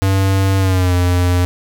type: tone with pitch glide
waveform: square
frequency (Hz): 96.6 to 89.1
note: G2 to F2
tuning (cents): -25 to +35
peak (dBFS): -12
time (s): 0.02-1.45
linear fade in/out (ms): 0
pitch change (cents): -140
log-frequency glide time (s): 0.58-0.94
effects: none